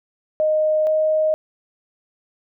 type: tone pair in turn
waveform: sine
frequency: 619 / 623.3 Hz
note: D#5 / D#5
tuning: -9 / +3 cents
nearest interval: unison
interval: 12 cents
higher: second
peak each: -15 dBFS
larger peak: neither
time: 0.4-0.87 / 0.87-1.34 s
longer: neither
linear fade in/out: 0 ms
effects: none